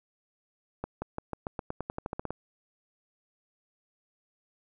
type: accelerating click train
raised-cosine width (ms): 1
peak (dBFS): -19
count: 15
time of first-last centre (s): 0.84-2.306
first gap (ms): 180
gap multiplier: 0.91
effects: none